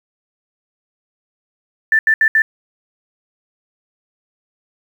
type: tone bursts at uneven times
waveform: sine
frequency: 1769 Hz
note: A6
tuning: 9 cents sharp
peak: -9 dBFS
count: 4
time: 1.92-1.99 / 2.07-2.14 / 2.21-2.28 / 2.35-2.42 s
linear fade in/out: 2 ms
effects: 7-bit